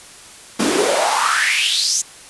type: noise with high-pass filter sweep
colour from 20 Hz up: pink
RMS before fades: -17 dBFS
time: 0.59-2.02 s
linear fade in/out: 10 ms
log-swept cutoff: 240 to 6900 Hz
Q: 5.5
effects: white hiss -40 dBFS RMS until 2.29 s + resampled to 24000 Hz